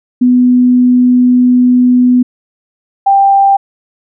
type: tone pair in turn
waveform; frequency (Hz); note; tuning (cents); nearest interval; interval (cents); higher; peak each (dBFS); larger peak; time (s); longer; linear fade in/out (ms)
sine; 248.6 / 789.3; B3 / G5; +12 / +12; octave + minor sixth; 2000; second; -4; neither; 0.21-2.23 / 3.06-3.57; first; 10
effects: none